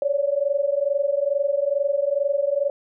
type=tone pair together; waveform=sine; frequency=554.4 / 576.7 Hz; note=C#5 / D5; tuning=0 / -32 cents; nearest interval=minor second; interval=68 cents; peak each=-22 dBFS; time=0.02-2.7 s; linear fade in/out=2 ms; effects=none